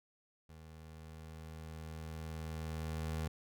25% pulse tone with level ramp, 79.5 Hz, D#2, 38 cents sharp, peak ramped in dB -49 to -32 dBFS, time 0.49-3.28 s, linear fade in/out 5 ms, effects none

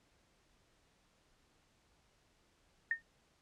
sine tone with exponential decay, 1833 Hz, A#6, 30 cents flat, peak -27 dBFS, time 2.91-3.02 s, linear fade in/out 2 ms, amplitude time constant 22 ms, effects pink hiss -72 dBFS RMS until 3.41 s + low-pass 8000 Hz 12 dB/octave

